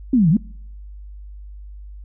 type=exponential two-way sweep; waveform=sine; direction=down then up; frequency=277.7 to 146.83 to 241.8 Hz; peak=-11 dBFS; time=0.13-0.37 s; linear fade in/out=5 ms; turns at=0.3 s; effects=noise-tail reverb RT60 0.7 s tail -25 dB re dry + added 50 Hz sine -34 dBFS peak until 2.04 s